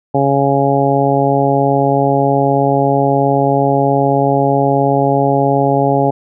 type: harmonic tone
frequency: 138.7 Hz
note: C#3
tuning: 1 cent sharp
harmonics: 1 / 2 / 3 / 4 / 5 / 6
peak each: -17 / -17 / -17 / -17 / -17 / -17 dBFS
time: 0.14-6.11 s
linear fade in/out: 10 ms
effects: none